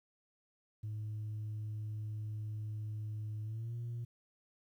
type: tone with pitch glide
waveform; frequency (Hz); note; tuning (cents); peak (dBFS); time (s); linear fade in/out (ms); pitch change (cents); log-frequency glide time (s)
sine; 107.1 to 118.15; A2 to A#2; -46 to +24; -36; 0.83-4.05; 10; +170; 3.43-3.75
effects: tanh soft clip ceiling -36 dBFS + 12-bit